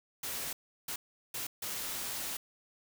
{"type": "noise bursts at uneven times", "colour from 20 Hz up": "white", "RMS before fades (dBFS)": -38, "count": 4, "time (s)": [[0.23, 0.53], [0.88, 0.96], [1.34, 1.47], [1.62, 2.37]], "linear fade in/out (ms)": 5, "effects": []}